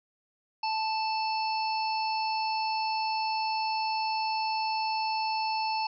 harmonic tone, 880 Hz, A5, in tune, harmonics 1 / 3 / 5 / 6, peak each -28 / -37 / -37 / -40 dBFS, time 0.63-5.87 s, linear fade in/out 5 ms, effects none

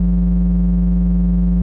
triangle ring-modulated tone, 114.6 Hz, A#2, 29 cents flat, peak -5 dBFS, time 0-1.62 s, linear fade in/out 5 ms, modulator 62.7 Hz, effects tanh soft clip ceiling -6 dBFS

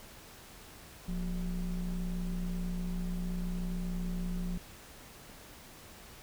triangle ring-modulated tone, 103.83 Hz, G#2, in tune, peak -27 dBFS, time 1.08-4.58 s, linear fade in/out 5 ms, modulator 73.5 Hz, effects pink hiss -52 dBFS RMS until 6.22 s

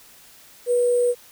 sine tone with sample-and-hold, 486.9 Hz, B4, 25 cents flat, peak -16 dBFS, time 0.66-1.15 s, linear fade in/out 50 ms, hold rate 8820 Hz, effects white hiss -49 dBFS RMS until 1.31 s

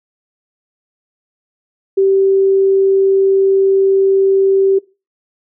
sine tone, 388.1 Hz, G4, 17 cents flat, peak -8 dBFS, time 1.97-4.79 s, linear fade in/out 10 ms, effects noise-tail reverb RT60 0.3 s tail -22 dB re dry

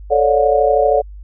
sine chord, D major seventh, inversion second, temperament equal with one note detuned, 440 / 554.4 / 587.3 / 722.7 Hz, A4 / C#5 / D5 / F#5, 0 / 0 / 0 / -41 cents, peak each -16 dBFS, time 0.1-1.02 s, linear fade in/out 20 ms, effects added 50 Hz sine -31 dBFS peak until 1.23 s

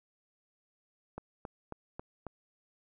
click train, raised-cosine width 1 ms, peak -26 dBFS, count 5, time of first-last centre 1.18-2.267 s, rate 3.68 Hz, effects none

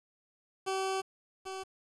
20% pulse tone pair in turn, 382.7 / 381.2 Hz, G4 / G4, -42 / -48 cents, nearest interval unison, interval 6 cents, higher first, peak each -26 / -33 dBFS, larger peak first, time 0.66-1.02 / 1.45-1.64 s, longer first, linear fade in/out 20 ms, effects resampled to 24000 Hz + 9-bit

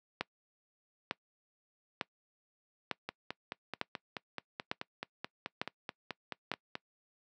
two click trains, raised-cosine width 0.3 ms, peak -16 / -21 dBFS, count 8 / 18, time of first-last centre 0.21-6.516 / 3.09-6.754 s, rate 1.11 / 4.64 Hz, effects noise-tail reverb RT60 0.1 s tail -23 dB re dry + high-pass 150 Hz 12 dB/octave

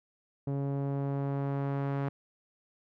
sawtooth tone with low-pass filter sweep, 139.2 Hz, C#3, 8 cents sharp, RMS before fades -32 dBFS, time 0.47-2.09 s, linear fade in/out 5 ms, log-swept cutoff 530 to 1500 Hz, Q 0.81, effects none

